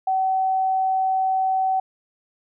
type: tone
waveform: sine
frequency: 760 Hz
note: F#5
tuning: 46 cents sharp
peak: -18 dBFS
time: 0.07-1.8 s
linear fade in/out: 5 ms
effects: none